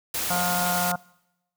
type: noise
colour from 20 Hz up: white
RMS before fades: -28 dBFS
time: 0.14-0.92 s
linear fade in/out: 5 ms
type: harmonic tone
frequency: 177.6 Hz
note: F3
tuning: 29 cents sharp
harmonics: 1 / 3 / 4 / 5 / 6 / 7 / 8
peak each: -30 / -37 / -27 / -34 / -36 / -38 / -31 dBFS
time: 0.3-0.96 s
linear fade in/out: 5 ms
effects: noise-tail reverb RT60 0.9 s tail -24 dB re dry